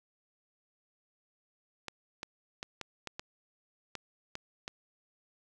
clicks, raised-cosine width 0.2 ms, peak -21 dBFS, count 9, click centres 1.883 / 2.231 / 2.629 / 2.813 / 3.073 / 3.195 / 3.953 / 4.354 / 4.679 s, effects none

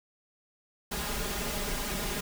pink noise with comb filter, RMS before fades -33 dBFS, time 0.91-2.21 s, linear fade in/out 10 ms, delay 4.9 ms, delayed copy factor +0.8, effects none

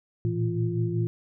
sine tone cluster, 113.6 / 118.9 / 166.6 / 347.7 Hz, A#2 / A#2 / E3 / F4, -44 / +35 / +19 / -8 cents, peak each -27 / -31 / -30 / -31 dBFS, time 0.25-1.07 s, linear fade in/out 0 ms, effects none

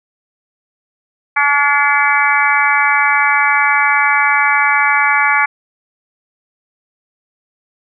harmonic tone with a mistuned harmonic, 285.7 Hz, D4, 48 cents flat, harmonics 3 / 4 / 5 / 6 / 7 / 8, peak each -17 / -17 / -17 / -17 / -17 / -17 dBFS, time 1.36-5.46 s, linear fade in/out 10 ms, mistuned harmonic 7, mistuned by +47 cents, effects none

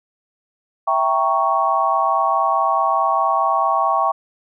sine chord, E diminished seventh, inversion none, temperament equal, 659.3 / 784 / 932.3 / 1108.7 Hz, E5 / G5 / Bb5 / Db6, 0 / 0 / 0 / 0 cents, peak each -22 / -20 / -23 / -18 dBFS, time 0.87-4.12 s, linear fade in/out 10 ms, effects none

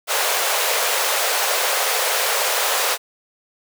pink high-pass noise, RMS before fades -20 dBFS, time 0.07-2.98 s, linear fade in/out 50 ms, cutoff 460 Hz, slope 48 dB/octave, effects none

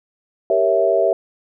sine chord, G diminished seventh, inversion none, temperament equal, 392 / 466.2 / 554.4 / 659.3 Hz, G4 / Bb4 / Db5 / Fb5, 0 / 0 / 0 / 0 cents, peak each -20 / -21 / -20 / -16 dBFS, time 0.5-1.13 s, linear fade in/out 2 ms, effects none

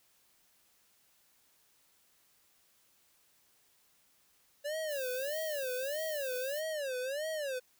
square tone with vibrato, 565 Hz, C#5, 33 cents sharp, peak -35 dBFS, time 4.64-7.6 s, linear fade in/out 20 ms, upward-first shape sine, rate 1.6 Hz, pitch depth 210 cents each way
violet noise, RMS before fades -45 dBFS, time 4.87-6.63 s, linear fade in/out 50 ms
effects white hiss -69 dBFS RMS until 7.79 s

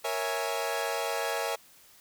sawtooth chord, A# half-diminished seventh, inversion none, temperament equal, 466.2 / 554.4 / 659.3 / 830.6 Hz, A#4 / C#5 / E5 / G#5, 0 / 0 / 0 / 0 cents, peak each -31 dBFS, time 0.04-1.56 s, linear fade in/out 10 ms, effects white hiss -57 dBFS RMS until 2 s

